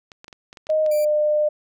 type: clicks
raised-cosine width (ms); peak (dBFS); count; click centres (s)
0.2; -24; 9; 0.118 / 0.244 / 0.281 / 0.328 / 0.529 / 0.572 / 0.669 / 0.701 / 0.863
type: tone with pitch glide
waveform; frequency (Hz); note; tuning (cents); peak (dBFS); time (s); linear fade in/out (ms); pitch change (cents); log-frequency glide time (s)
sine; 622.3 to 602.1; D#5 to D5; 0 to +43; -16; 0.69-1.49; 10; -57; 0.84-0.93
type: tone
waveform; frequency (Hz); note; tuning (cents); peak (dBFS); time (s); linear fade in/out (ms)
5% pulse; 2346; D7; -2; -25; 0.91-1.05; 5
effects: none